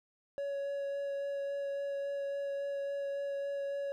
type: tone with vibrato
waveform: triangle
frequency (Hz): 560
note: C#5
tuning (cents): +18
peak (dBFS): -32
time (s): 0.38-3.92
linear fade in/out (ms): 0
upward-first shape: sine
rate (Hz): 3.6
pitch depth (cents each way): 9
effects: none